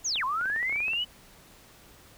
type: linear two-way sweep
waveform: sine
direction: down then up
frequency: 7040 to 987.8 to 3013 Hz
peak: -26 dBFS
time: 0.04-1.05 s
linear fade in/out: 20 ms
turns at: 0.24 s
type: clicks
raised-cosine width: 0.5 ms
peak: -27 dBFS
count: 12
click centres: 0.158 / 0.412 / 0.457 / 0.5 / 0.562 / 0.629 / 0.696 / 0.726 / 0.76 / 0.804 / 0.882 / 0.934 s
effects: pink hiss -54 dBFS RMS until 2.17 s